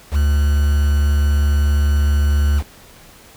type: tone with quantisation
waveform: triangle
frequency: 72.3 Hz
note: D2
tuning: 27 cents flat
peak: -10 dBFS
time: 0.11-2.63 s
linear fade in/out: 50 ms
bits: 5
effects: pink hiss -44 dBFS RMS until 3.36 s